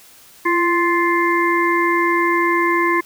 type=harmonic tone with a mistuned harmonic; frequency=349.2 Hz; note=F4; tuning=in tune; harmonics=1 / 3 / 5 / 6; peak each=-18 / -18 / -23 / -21 dBFS; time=0.45-3.01 s; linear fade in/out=10 ms; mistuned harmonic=1; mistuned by=-37 cents; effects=white hiss -46 dBFS RMS until 3.05 s